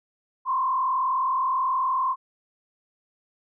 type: tone with frequency modulation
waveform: sine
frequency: 1046.5 Hz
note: C6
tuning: in tune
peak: -21 dBFS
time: 0.45-2.16 s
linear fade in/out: 50 ms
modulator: 40.6 Hz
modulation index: 1.1
effects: none